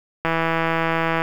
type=click train; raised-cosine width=0.5 ms; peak=-6 dBFS; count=160; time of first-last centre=0.25-1.22 s; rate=164 Hz; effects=7-bit